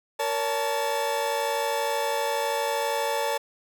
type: tone cluster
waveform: 40% pulse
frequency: 465.2 / 566 / 878 Hz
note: A#4 / C#5 / A5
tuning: -4 / +36 / -4 cents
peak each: -30 / -28 / -27 dBFS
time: 0.19-3.38 s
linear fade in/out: 10 ms
effects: none